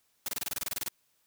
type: noise bursts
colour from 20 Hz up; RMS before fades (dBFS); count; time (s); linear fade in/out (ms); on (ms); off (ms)
white; -33; 13; 0.26-0.884; 2; 24; 26
effects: white hiss -72 dBFS RMS until 1.26 s